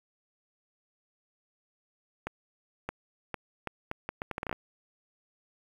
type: accelerating click train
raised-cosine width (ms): 0.5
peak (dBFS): -18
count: 14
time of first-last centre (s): 2.27-4.528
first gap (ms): 620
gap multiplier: 0.73
effects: 8-bit